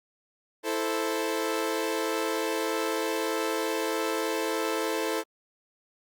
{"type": "chord", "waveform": "sawtooth", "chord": "A minor", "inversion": "second", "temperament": "equal", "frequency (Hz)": [329.6, 440, 523.3], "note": ["E4", "A4", "C5"], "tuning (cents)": [0, 0, 0], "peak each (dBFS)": [-28, -26, -29], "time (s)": [0.63, 5.24], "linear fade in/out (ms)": 50, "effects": ["Opus 48 kbps"]}